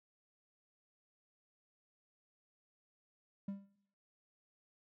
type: tone with exponential decay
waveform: triangle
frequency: 198.1 Hz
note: G3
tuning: 18 cents sharp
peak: -34 dBFS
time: 3.48-3.76 s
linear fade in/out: 5 ms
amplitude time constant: 59 ms
effects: noise-tail reverb RT60 0.8 s tail -23 dB re dry